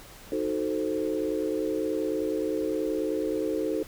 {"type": "chord", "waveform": "sine", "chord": "D# diminished seventh", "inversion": "none", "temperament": "equal", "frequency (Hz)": [311.1, 370, 440, 523.3], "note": ["D#4", "F#4", "A4", "C5"], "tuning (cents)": [0, 0, 0, 0], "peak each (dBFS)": [-30, -33, -30, -33], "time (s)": [0.32, 3.83], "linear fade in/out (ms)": 2, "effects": ["pink hiss -48 dBFS RMS until 3.87 s"]}